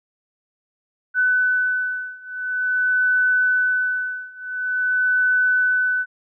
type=beating tone pair; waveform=sine; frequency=1501 / 1501.47 Hz; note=F#6 / F#6; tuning=+24 / +25 cents; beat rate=0.47 Hz; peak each=-21 / -20 dBFS; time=1.14-6.06 s; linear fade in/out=50 ms; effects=none